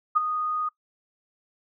sine tone with ADSR envelope, 1238 Hz, D#6, 9 cents flat, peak -15 dBFS, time 0.15-0.69 s, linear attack 19 ms, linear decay 17 ms, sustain -10 dB, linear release 9 ms, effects noise-tail reverb RT60 0.1 s tail -19 dB re dry

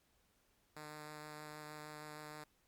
5% pulse tone with vibrato, 151.5 Hz, D#3, 46 cents flat, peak -37 dBFS, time 0.76-2.44 s, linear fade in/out 5 ms, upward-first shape sine, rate 6.4 Hz, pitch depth 10 cents each way, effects pink hiss -75 dBFS RMS until 2.67 s + MP3 96 kbps

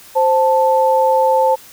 sine tone pair together, 524.2 / 880 Hz, C5 / A5, +3 / 0 cents, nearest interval major sixth, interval 897 cents, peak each -13 dBFS, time 0.15-1.56 s, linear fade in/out 20 ms, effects white hiss -41 dBFS RMS until 1.72 s

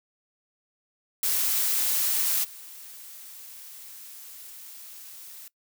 blue noise with level steps, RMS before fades -25 / -44 dBFS, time 1.23-5.48 s, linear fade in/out 2 ms, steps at 2.43 s, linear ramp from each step 20 ms, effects noise-tail reverb RT60 0.1 s tail -21 dB re dry

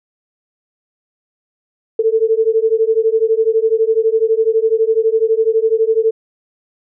sine beating tone pair, 440 / 452 Hz, A4 / A4, 0 / +47 cents, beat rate 12 Hz, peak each -14 / -14 dBFS, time 1.99-6.11 s, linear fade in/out 5 ms, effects none

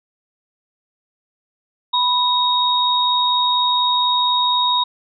sine tone pair together, 987.8 / 3752 Hz, B5 / A#7, 0 / +11 cents, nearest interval octave + major seventh, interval 2311 cents, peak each -17 dBFS, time 1.93-4.84 s, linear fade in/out 10 ms, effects none

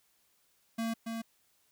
square tone with echo, 227.3 Hz, A#3, 43 cents flat, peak -32 dBFS, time 0.78-0.94 s, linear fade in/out 10 ms, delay 280 ms, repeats 1, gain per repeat -4 dB, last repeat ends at 1.22 s, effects white hiss -71 dBFS RMS until 1.71 s

